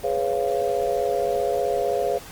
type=chord; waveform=sine; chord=C# dominant seventh; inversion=second; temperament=just; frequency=415.8 / 498.9 / 554.4 / 693 Hz; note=G#4 / B4 / C#5 / E#5; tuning=+2 / +17 / 0 / -14 cents; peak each=-26 dBFS; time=0.03-2.19 s; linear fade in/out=20 ms; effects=pink hiss -41 dBFS RMS until 2.31 s + Opus 24 kbps